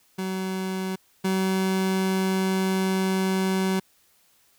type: tone pair in turn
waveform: 30% pulse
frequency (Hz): 188.4 / 189.46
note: F#3 / F#3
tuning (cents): +32 / +41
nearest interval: unison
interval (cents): 9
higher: second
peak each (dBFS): -24 / -19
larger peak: second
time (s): 0.18-0.96 / 1.24-3.8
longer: second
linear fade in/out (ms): 10
effects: white hiss -62 dBFS RMS until 4.58 s